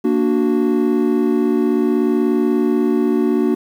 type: chord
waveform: triangle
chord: Bb augmented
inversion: none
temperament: equal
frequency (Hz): 233.1 / 293.7 / 370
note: Bb3 / D4 / F#4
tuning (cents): 0 / 0 / 0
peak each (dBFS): -16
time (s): 0.04-3.55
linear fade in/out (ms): 10
effects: 8-bit